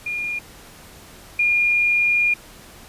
sine tone pair in turn, 2420 / 2420 Hz, D#7 / D#7, -49 / -49 cents, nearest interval unison, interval 0 cents, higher neither, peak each -23 / -15 dBFS, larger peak second, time 0.06-0.39 / 1.39-2.34 s, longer second, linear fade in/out 5 ms, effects pink hiss -44 dBFS RMS until 2.88 s + resampled to 32000 Hz

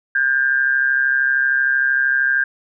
sine tone with amplitude modulation, 1600 Hz, G6, 35 cents sharp, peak -11 dBFS, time 0.15-2.44 s, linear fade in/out 5 ms, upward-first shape sine, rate 133 Hz, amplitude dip 65%, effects none

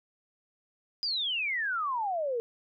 sine exponential sweep, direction down, 4978 to 450.7 Hz, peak -28 dBFS, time 1.03-2.4 s, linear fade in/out 0 ms, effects none

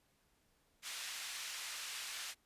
pink band-pass noise, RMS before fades -45 dBFS, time 0.82-2.35 s, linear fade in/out 50 ms, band 1900 to 9400 Hz, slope 12 dB/octave, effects pink hiss -75 dBFS RMS until 2.45 s + resampled to 32000 Hz

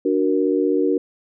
sine chord, D augmented, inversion none, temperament equal with one note detuned, 293.7 / 370 / 468.1 Hz, D4 / F#4 / A#4, 0 / 0 / +7 cents, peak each -20 / -20 / -21 dBFS, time 0.05-0.98 s, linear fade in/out 5 ms, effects none

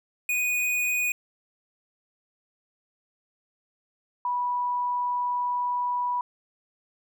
square / sine tone pair in turn, 2476 / 980.3 Hz, D#7 / B5, -9 / -13 cents, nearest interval octave + major third, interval 1604 cents, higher first, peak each -24 dBFS, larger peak neither, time 0.29-1.12 / 4.25-6.21 s, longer second, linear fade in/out 2 ms, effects none

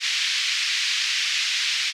pink band-pass noise, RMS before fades -24 dBFS, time 0-1.93 s, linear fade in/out 50 ms, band 2100 to 5500 Hz, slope 24 dB/octave, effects none

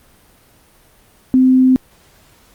sine tone, 258.2 Hz, C4, 23 cents flat, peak -7 dBFS, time 1.34-1.76 s, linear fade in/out 0 ms, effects pink hiss -50 dBFS RMS until 2.54 s + Opus 32 kbps

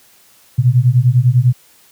sine beating tone pair, 119.5 / 129.5 Hz, A#2 / C3, +43 / -17 cents, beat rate 10 Hz, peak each -11 dBFS, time 0.58-1.53 s, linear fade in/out 10 ms, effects white hiss -49 dBFS RMS until 1.91 s + high-pass 60 Hz 12 dB/octave

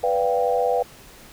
sine chord, G dominant seventh, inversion first, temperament equal with one note detuned, 493.9 / 587.3 / 698.5 / 787.2 Hz, B4 / D5 / F5 / G5, 0 / 0 / 0 / +7 cents, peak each -21 / -27 / -24 / -25 dBFS, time 0.03-0.83 s, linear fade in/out 10 ms, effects pink hiss -46 dBFS RMS until 1.32 s

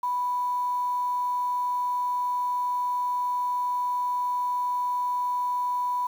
sine tone with quantisation, 987 Hz, B5, 1 cent flat, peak -24 dBFS, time 0.03-6.07 s, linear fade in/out 5 ms, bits 8, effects none

